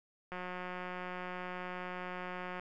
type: click train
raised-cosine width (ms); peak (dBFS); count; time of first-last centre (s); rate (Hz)
0.5; -27; 413; 0.32-2.596; 181
effects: none